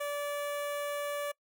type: tone with notch filter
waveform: sawtooth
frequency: 579 Hz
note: D5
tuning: 25 cents flat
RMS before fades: -35 dBFS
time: 0-1.32 s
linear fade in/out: 10 ms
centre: 4700 Hz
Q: 1.4
effects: noise-tail reverb RT60 0.1 s tail -23 dB re dry